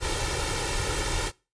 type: noise with comb filter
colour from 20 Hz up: pink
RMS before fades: -28 dBFS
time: 0-1.32 s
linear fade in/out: 50 ms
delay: 2.2 ms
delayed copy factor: +0.8
effects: noise-tail reverb RT60 0.3 s tail -22 dB re dry + resampled to 22050 Hz